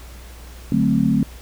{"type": "chord", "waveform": "sine", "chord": "D dominant seventh", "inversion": "none", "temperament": "equal", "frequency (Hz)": [146.83, 185, 220, 261.6], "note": ["D3", "F#3", "A3", "C4"], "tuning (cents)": [0, 0, 0, 0], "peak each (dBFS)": [-22, -21, -18, -20], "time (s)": [0.72, 1.23], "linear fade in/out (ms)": 2, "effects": ["added 60 Hz sine -37 dBFS peak until 1.41 s", "pink hiss -44 dBFS RMS until 1.41 s"]}